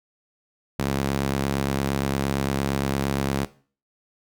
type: tone with high-pass filter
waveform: sawtooth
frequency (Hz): 68.7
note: C#2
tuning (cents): -15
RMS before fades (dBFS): -25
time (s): 0.79-3.45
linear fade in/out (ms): 5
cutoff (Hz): 150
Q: 1
effects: noise-tail reverb RT60 0.4 s tail -17 dB re dry